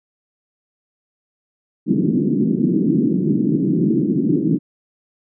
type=band-pass noise; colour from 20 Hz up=white; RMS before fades=-17 dBFS; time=1.86-4.59 s; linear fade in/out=50 ms; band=150 to 340 Hz; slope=48 dB/octave; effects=none